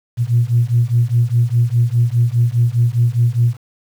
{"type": "beating tone pair", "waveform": "sine", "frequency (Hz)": [116.54, 121.44], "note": ["A#2", "B2"], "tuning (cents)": [0, -29], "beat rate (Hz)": 4.9, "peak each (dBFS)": -14, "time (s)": [0.17, 3.57], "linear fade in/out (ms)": 50, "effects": ["tanh soft clip ceiling -4 dBFS", "7-bit"]}